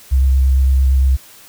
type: tone with vibrato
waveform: sine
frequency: 66.3 Hz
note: C2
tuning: 23 cents sharp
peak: -9 dBFS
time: 0.11-1.17 s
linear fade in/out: 20 ms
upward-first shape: square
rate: 8.8 Hz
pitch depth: 15 cents each way
effects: white hiss -42 dBFS RMS until 1.48 s